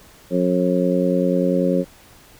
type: harmonic tone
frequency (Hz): 90.2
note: F#2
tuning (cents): -44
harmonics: 2 / 3 / 4 / 5 / 6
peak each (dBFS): -20 / -22 / -25 / -25 / -21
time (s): 0.3-1.85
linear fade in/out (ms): 50
effects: pink hiss -48 dBFS RMS until 2.39 s